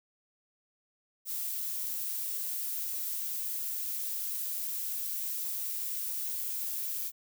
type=noise; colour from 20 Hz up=violet; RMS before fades=-35 dBFS; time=1.25-7.12 s; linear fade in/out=50 ms; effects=none